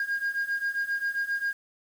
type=beating tone pair; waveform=sine; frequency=1617 / 1624.5 Hz; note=G#6 / G#6; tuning=-47 / -39 cents; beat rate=7.5 Hz; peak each=-29 / -27 dBFS; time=0-1.53 s; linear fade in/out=2 ms; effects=tanh soft clip ceiling -23 dBFS + 8-bit